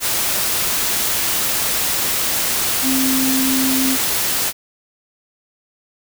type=tone in noise; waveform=sine; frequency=263.3 Hz; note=C4; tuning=11 cents sharp; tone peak=-17 dBFS; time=2.82-3.98 s; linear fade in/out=50 ms; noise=white; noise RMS=-19 dBFS; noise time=0-4.53 s; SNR=-1 dB; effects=none